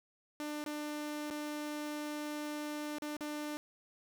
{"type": "tone with dropouts", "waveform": "sawtooth", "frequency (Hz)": 298.3, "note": "D4", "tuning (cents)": 27, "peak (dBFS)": -34, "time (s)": [0.4, 3.57], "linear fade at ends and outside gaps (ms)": 0, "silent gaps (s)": [[0.64, 0.662], [1.302, 1.308], [2.984, 3.021], [3.167, 3.208]], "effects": ["10-bit"]}